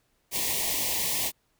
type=band-stop noise; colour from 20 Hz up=white; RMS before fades=-28 dBFS; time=0.31-1.32 s; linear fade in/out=50 ms; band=1100 to 1800 Hz; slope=96 dB/octave; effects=pink hiss -71 dBFS RMS until 1.59 s